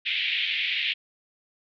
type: band-pass noise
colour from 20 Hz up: pink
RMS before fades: -27 dBFS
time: 0.05-0.94 s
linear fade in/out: 20 ms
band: 2100 to 3600 Hz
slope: 48 dB/octave
effects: none